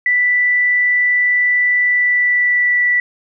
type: tone with pitch glide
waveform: sine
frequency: 1975.5 to 1961.9 Hz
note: B6 to B6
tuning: 0 to -12 cents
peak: -11 dBFS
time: 0.06-3 s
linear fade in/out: 2 ms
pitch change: -12 cents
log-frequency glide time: 1.82-2.82 s
effects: none